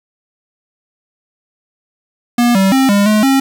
square tone with pitch steps, 240.1 / 193 / 266 / 202 / 213.1 / 270.1 Hz, B3 / G3 / C4 / G#3 / G#3 / C#4, -49 / -27 / +29 / -48 / +45 / -45 cents, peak -9 dBFS, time 2.38-3.4 s, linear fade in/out 5 ms, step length 170 ms, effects 8-bit

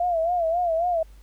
sine tone with vibrato, 681 Hz, F5, 44 cents flat, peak -20 dBFS, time 0-1.03 s, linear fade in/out 5 ms, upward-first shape sine, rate 3.7 Hz, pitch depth 97 cents each way, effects added 50 Hz sine -45 dBFS peak until 1.22 s + pink hiss -60 dBFS RMS until 1.22 s

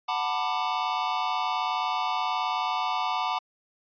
square chord, B minor seventh, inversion second, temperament just, 740.8 / 889 / 987.8 / 1185.3 Hz, F#5 / A5 / B5 / D6, +2 / +18 / 0 / +16 cents, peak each -32 dBFS, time 0.08-3.39 s, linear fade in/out 10 ms, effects resampled to 11025 Hz

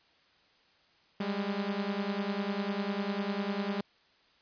sawtooth beating tone pair, 196 / 206 Hz, G3 / G#3, 0 / -14 cents, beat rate 10 Hz, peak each -30 dBFS, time 1.2-3.81 s, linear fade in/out 5 ms, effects white hiss -65 dBFS RMS until 4.41 s + resampled to 11025 Hz

